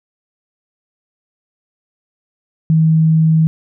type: tone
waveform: sine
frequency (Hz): 159.7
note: D#3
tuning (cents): +45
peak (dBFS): -8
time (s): 2.7-3.47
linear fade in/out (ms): 0
effects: none